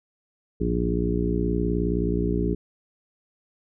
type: harmonic tone with a mistuned harmonic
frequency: 59.1 Hz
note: A#1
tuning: 24 cents sharp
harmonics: 1 / 2 / 3 / 4 / 5 / 6 / 7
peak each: -27 / -33 / -27 / -32 / -29 / -31 / -29 dBFS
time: 0.6-2.55 s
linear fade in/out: 10 ms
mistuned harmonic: 2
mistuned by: -77 cents
effects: none